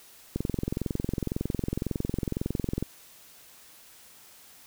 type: click train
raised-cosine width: 3 ms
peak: -15 dBFS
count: 55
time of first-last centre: 0.36-2.826 s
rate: 21.9 Hz
effects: white hiss -53 dBFS RMS until 4.66 s